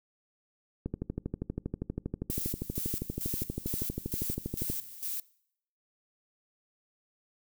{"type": "click train", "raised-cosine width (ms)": 3, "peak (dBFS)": -20, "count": 49, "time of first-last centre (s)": [0.86, 4.7], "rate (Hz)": 12.5}
{"type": "noise with tremolo", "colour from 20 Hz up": "violet", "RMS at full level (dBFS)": -35, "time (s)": [2.3, 5.2], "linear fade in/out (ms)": 2, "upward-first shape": "square", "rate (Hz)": 2.2, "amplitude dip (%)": 75}
{"effects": ["noise-tail reverb RT60 0.7 s tail -23 dB re dry"]}